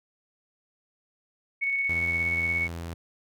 sine tone with tremolo, 2217 Hz, C#7, in tune, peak -23 dBFS, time 1.61-2.68 s, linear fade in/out 20 ms, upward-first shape square, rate 17 Hz, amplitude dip 25%
sawtooth tone, 84.2 Hz, E2, 37 cents sharp, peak -30 dBFS, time 1.89-2.94 s, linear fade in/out 5 ms
effects none

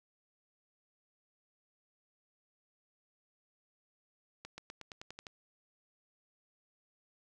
accelerating click train, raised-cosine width 0.2 ms, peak -28 dBFS, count 9, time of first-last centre 4.45-5.268 s, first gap 130 ms, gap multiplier 0.93, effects none

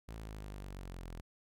sawtooth linear sweep, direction down, 56.1 to 41.2 Hz, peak -40 dBFS, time 0.08-1.21 s, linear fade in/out 10 ms, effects none

